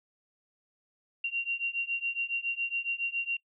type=beating tone pair; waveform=sine; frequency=2756 / 2763.2 Hz; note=F7 / F7; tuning=-24 / -19 cents; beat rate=7.2 Hz; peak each=-33 / -32 dBFS; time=1.24-3.37 s; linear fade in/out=5 ms; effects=noise-tail reverb RT60 0.1 s tail -24 dB re dry